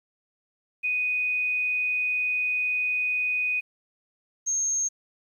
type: tone pair in turn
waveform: sine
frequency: 2489 / 6437 Hz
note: D#7 / G8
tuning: 0 / +45 cents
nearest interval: octave + major third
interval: 1645 cents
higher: second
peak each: -23 dBFS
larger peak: neither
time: 0.83-3.61 / 4.46-4.89 s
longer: first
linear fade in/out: 20 ms
effects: 10-bit